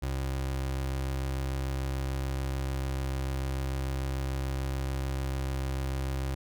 30% pulse tone, 66.8 Hz, C2, 36 cents sharp, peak -27 dBFS, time 0.02-6.35 s, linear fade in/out 10 ms, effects none

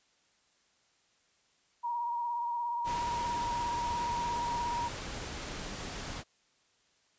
sine tone with vibrato, 950 Hz, A#5, 33 cents sharp, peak -31 dBFS, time 1.83-4.89 s, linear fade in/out 20 ms, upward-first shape triangle, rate 17 Hz, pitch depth 36 cents each way
pink noise, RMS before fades -40 dBFS, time 2.84-6.24 s, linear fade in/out 50 ms
effects white hiss -70 dBFS RMS until 7.18 s + resampled to 16000 Hz

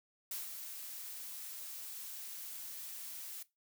blue noise with ADSR envelope, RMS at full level -40 dBFS, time 0.31-3.43 s, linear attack 4 ms, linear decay 160 ms, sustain -6 dB, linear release 6 ms, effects noise-tail reverb RT60 0.2 s tail -18 dB re dry

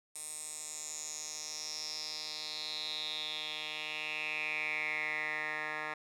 10% pulse tone with band-pass filter sweep, 153.3 Hz, D#3, 25 cents flat, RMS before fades -39 dBFS, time 0.15-5.94 s, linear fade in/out 5 ms, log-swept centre 8900 to 1600 Hz, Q 5.9, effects none

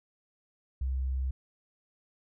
sine tone, 65.41 Hz, C2, in tune, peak -28 dBFS, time 0.81-1.31 s, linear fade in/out 5 ms, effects none

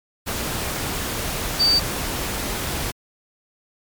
sine tone in noise, 4618 Hz, D8, 30 cents flat, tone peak -14 dBFS, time 1.59-1.8 s, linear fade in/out 20 ms, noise pink, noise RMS -26 dBFS, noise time 0.26-2.92 s, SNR +9 dB, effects MP3 96 kbps

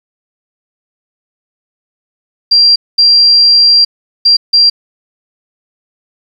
sine tone bursts at uneven times, 4743 Hz, D8, 16 cents sharp, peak -3 dBFS, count 4, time 2.51-2.76 / 2.98-3.85 / 4.25-4.37 / 4.53-4.7 s, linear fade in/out 10 ms, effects 7-bit

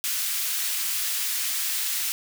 white high-pass noise, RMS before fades -27 dBFS, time 0.04-2.12 s, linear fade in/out 0 ms, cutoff 1800 Hz, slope 12 dB/octave, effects none

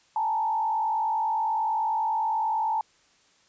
sine tone with frequency modulation, 880 Hz, A5, in tune, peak -23 dBFS, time 0.16-2.81 s, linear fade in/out 2 ms, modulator 49.4 Hz, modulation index 0.85, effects white hiss -62 dBFS RMS until 3.48 s + resampled to 16000 Hz

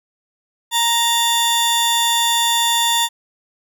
sawtooth tone pair together, 932.3 / 3520 Hz, A#5 / A7, 0 / 0 cents, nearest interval octave + major seventh, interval 2300 cents, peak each -14 dBFS, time 0.71-3.09 s, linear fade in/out 50 ms, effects none

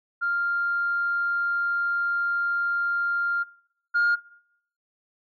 sine tone pair in turn, 1396.9 / 1414.8 Hz, F6 / F6, 0 / +22 cents, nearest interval unison, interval 22 cents, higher second, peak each -22 / -17 dBFS, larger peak second, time 0.21-3.44 / 3.94-4.16 s, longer first, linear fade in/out 20 ms, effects noise-tail reverb RT60 0.7 s tail -21 dB re dry + tanh soft clip ceiling -16 dBFS

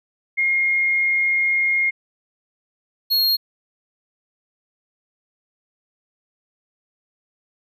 sine / square tone pair in turn, 2138 / 4276 Hz, C7 / C8, +37 / +37 cents, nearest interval octave, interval 1200 cents, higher second, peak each -16 dBFS, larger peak neither, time 0.37-1.91 / 3.1-3.37 s, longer first, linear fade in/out 20 ms, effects none

